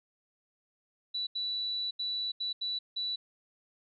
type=tone bursts at uneven times; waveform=sine; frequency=3951 Hz; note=B7; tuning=in tune; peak=-31 dBFS; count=6; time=1.14-1.27 / 1.35-1.91 / 1.99-2.32 / 2.4-2.53 / 2.61-2.79 / 2.96-3.16 s; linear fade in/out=10 ms; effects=none